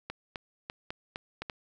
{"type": "clicks", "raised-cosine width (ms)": 0.3, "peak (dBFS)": -20, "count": 7, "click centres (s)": [0.1, 0.358, 0.699, 0.905, 1.159, 1.42, 1.498], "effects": []}